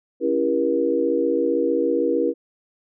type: chord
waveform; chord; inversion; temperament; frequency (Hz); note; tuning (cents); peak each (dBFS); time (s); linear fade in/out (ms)
sine; C# diminished seventh; none; just; 277.2 / 332.6 / 399.1 / 479; C#4 / E4 / G4 / Bb4; 0 / +16 / +31 / +47; -25 / -23 / -26 / -21; 0.2-2.34; 50
effects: none